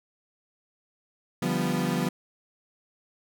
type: chord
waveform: 35% pulse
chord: G dominant seventh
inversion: second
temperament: equal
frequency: 146.83 / 174.61 / 196 / 246.9 Hz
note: D3 / F3 / G3 / B3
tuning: 0 / 0 / 0 / 0 cents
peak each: -31 / -27 / -30 / -28 dBFS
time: 1.42-2.09 s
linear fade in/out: 5 ms
effects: none